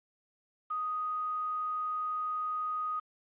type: tone with quantisation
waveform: sine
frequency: 1246 Hz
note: D#6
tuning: 2 cents sharp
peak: -31 dBFS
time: 0.7-3 s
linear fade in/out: 10 ms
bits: 9
effects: resampled to 8000 Hz